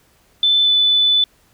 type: tone with pitch glide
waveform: sine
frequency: 3520 to 3494 Hz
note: A7 to A7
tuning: 0 to -13 cents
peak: -11 dBFS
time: 0.43-1.24 s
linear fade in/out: 2 ms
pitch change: -13 cents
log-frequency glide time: 0.64-0.69 s
effects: pink hiss -56 dBFS RMS until 1.53 s